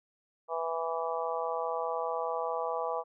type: harmonic tone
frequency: 164.81 Hz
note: E3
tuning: in tune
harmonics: 3 / 4 / 5 / 6 / 7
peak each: -35 / -36 / -37 / -38 / -38 dBFS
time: 0.48-3.04 s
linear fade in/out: 50 ms
effects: none